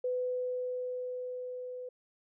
sine tone with level ramp, 501 Hz, B4, 25 cents sharp, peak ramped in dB -29 to -39 dBFS, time 0.04-1.89 s, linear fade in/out 5 ms, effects none

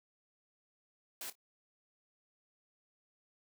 white noise with echo, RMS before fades -43 dBFS, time 1.21-1.3 s, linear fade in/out 2 ms, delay 27 ms, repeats 2, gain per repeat -15 dB, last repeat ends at 1.354 s, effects high-pass 200 Hz 12 dB/octave

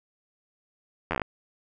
slowing click train, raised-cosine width 0.5 ms, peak -12 dBFS, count 8, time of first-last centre 1.11-1.218 s, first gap 11 ms, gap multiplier 1.11, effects none

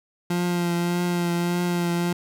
30% pulse tone with vibrato, 174.3 Hz, F3, 3 cents flat, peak -19 dBFS, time 0.3-2.13 s, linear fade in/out 5 ms, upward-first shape triangle, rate 1.7 Hz, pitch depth 25 cents each way, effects none

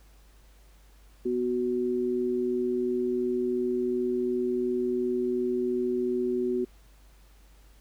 sine tone pair together, 247.2 / 370 Hz, B3 / F#4, +2 / 0 cents, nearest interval perfect fifth, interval 698 cents, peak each -30 / -26 dBFS, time 1.25-6.65 s, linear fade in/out 10 ms, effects added 50 Hz sine -53 dBFS peak until 7.8 s + pink hiss -62 dBFS RMS until 7.8 s

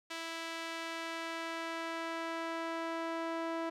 sawtooth tone with band-pass filter sweep, 329.6 Hz, E4, in tune, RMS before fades -39 dBFS, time 0.1-3.7 s, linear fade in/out 10 ms, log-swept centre 3000 to 820 Hz, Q 0.71, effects none

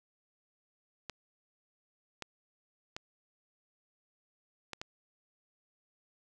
clicks, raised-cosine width 0.2 ms, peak -22 dBFS, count 5, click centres 1.097 / 2.223 / 2.965 / 4.733 / 4.815 s, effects none

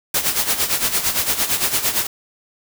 white noise with tremolo, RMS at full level -17 dBFS, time 0.14-2.07 s, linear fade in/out 5 ms, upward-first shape sine, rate 8.8 Hz, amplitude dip 70%, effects none

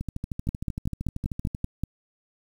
two click trains, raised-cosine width 5 ms, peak -14 / -18 dBFS, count 8 / 21, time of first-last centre 0.49-1.836 / 0.01-1.548 s, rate 5.2 / 13 Hz, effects 8-bit

